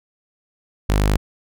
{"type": "tone", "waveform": "sawtooth", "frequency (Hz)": 50.7, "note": "G#1", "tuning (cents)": -41, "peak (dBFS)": -11, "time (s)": [0.89, 1.17], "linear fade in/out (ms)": 5, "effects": []}